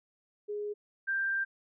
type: tone pair in turn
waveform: sine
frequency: 415.3 / 1580.7 Hz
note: G#4 / G6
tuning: 0 / +14 cents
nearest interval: octave + major seventh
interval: 2314 cents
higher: second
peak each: -33 / -28 dBFS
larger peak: second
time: 0.48-0.74 / 1.07-1.45 s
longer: second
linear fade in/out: 20 ms
effects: none